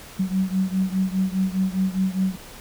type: beating tone pair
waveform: sine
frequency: 187.2 / 192.1 Hz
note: F#3 / G3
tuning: +20 / -35 cents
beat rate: 4.9 Hz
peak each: -22 / -24 dBFS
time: 0.19-2.36 s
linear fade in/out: 10 ms
effects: pink hiss -42 dBFS RMS until 2.6 s